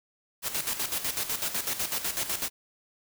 white noise with tremolo, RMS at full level -29 dBFS, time 0.42-2.5 s, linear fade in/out 50 ms, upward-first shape square, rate 8 Hz, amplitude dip 65%, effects none

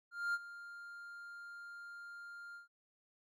triangle tone with ADSR envelope, 1400 Hz, F6, 4 cents sharp, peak -30 dBFS, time 0.11-2.68 s, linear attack 230 ms, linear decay 39 ms, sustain -16 dB, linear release 130 ms, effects none

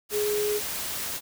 sine tone in noise, 418.1 Hz, G#4, 12 cents sharp, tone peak -24 dBFS, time 0.11-0.61 s, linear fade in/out 50 ms, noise white, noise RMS -32 dBFS, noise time 0.09-1.21 s, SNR +5 dB, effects none

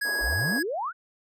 square tone with vibrato, 1661.2 Hz, G#6, in tune, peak -26 dBFS, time 0.01-0.63 s, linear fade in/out 10 ms, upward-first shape triangle, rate 12 Hz, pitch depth 10 cents each way
white band-pass noise, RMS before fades -38 dBFS, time 0.04-0.6 s, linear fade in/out 20 ms, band 300 to 850 Hz, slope 24 dB/octave
sine exponential sweep, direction up, 41.2 to 1568 Hz, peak -27 dBFS, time 0.2-0.93 s, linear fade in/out 50 ms
effects none

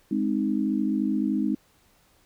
sine chord, Ab major, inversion none, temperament equal, 207.7 / 261.6 / 311.1 Hz, Ab3 / C4 / Eb4, 0 / 0 / 0 cents, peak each -26 / -27 / -27 dBFS, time 0.11-1.55 s, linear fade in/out 5 ms, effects pink hiss -62 dBFS RMS until 2.25 s

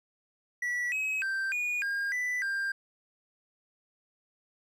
triangle tone with pitch steps, 1949 / 2552 / 1567 / 2450 / 1615 / 1986 / 1592 Hz, B6 / D#7 / G6 / D#7 / G#6 / B6 / G6, -23 / +43 / -1 / -27 / -49 / +9 / +26 cents, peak -27 dBFS, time 0.62-2.72 s, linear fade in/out 5 ms, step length 300 ms, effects none

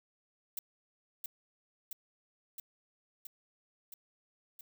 violet noise with echo, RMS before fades -38 dBFS, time 0.57-0.59 s, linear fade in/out 2 ms, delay 670 ms, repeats 6, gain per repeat -2 dB, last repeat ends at 4.61 s, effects none

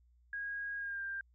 sine tone with pitch glide, 1640 to 1589.6 Hz, G#6 to G6, -22 to +24 cents, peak -37 dBFS, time 0.33-1.21 s, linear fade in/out 2 ms, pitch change -54 cents, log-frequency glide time 0.77-1.02 s, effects added 60 Hz sine -64 dBFS peak until 1.34 s

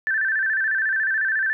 sine tone with vibrato, 1658 Hz, G#6, 3 cents flat, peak -19 dBFS, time 0.07-1.53 s, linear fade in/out 0 ms, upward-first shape square, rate 14 Hz, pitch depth 99 cents each way, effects none

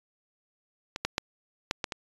clicks, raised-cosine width 0.2 ms, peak -16 / -9 / -9 / -9 / -12 / -16 dBFS, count 6, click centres 0.961 / 1.05 / 1.181 / 1.711 / 1.842 / 1.922 s, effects resampled to 24000 Hz

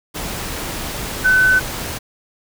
sine tone in noise, 1512 Hz, F#6, 37 cents sharp, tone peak -10 dBFS, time 1.24-1.6 s, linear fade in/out 20 ms, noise pink, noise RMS -26 dBFS, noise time 0.14-1.99 s, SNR +13 dB, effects none

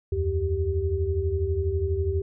sine tone cluster, 77.5 / 89.7 / 389.7 Hz, D#2 / F2 / G4, -6 / +47 / -10 cents, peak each -27 dBFS, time 0.12-2.22 s, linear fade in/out 5 ms, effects none

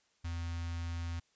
square tone with notch filter, 84.2 Hz, E2, 37 cents sharp, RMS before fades -38 dBFS, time 0.24-1.2 s, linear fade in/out 10 ms, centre 460 Hz, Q 0.53, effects white hiss -73 dBFS RMS until 1.35 s + resampled to 16000 Hz

